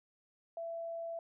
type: tone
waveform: sine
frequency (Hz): 668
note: E5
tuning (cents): +23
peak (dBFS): -38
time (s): 0.57-1.19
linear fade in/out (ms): 2
effects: none